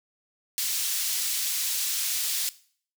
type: high-pass noise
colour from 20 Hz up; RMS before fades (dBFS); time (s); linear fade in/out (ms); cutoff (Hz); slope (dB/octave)
pink; -28; 0.58-2.49; 0; 4200; 12
effects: noise-tail reverb RT60 0.5 s tail -18 dB re dry